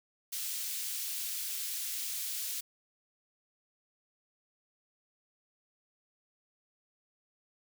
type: high-pass noise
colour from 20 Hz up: white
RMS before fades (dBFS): -37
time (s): 0.32-2.61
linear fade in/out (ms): 10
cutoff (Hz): 3000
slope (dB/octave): 12
effects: none